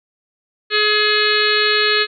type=harmonic tone; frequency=422.8 Hz; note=G#4; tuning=31 cents sharp; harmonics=1 / 3 / 4 / 5 / 6 / 7 / 8 / 9 / 10; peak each=-20 / -23 / -19 / -25 / -22 / -25 / -25 / -24 / -20 dBFS; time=0.7-2.07 s; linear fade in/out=50 ms; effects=none